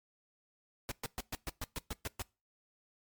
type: noise bursts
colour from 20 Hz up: pink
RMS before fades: -38 dBFS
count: 10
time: 0.89-2.22 s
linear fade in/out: 0 ms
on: 25 ms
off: 120 ms
effects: noise-tail reverb RT60 0.3 s tail -24 dB re dry + MP3 96 kbps